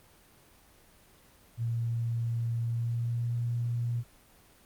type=tone with pitch glide; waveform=sine; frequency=116.54 to 118.99 Hz; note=A#2 to A#2; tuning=0 to +36 cents; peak=-28 dBFS; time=1.57-4.04 s; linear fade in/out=50 ms; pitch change=+36 cents; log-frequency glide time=2.63-3.35 s; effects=pink hiss -59 dBFS RMS until 4.65 s + Opus 24 kbps